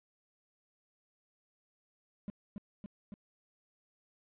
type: tone with echo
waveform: triangle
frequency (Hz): 203.5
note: G#3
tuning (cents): -35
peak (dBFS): -35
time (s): 2.28-2.3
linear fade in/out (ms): 0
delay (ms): 280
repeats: 3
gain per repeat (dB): -2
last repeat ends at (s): 3.14
effects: resampled to 8000 Hz + 12-bit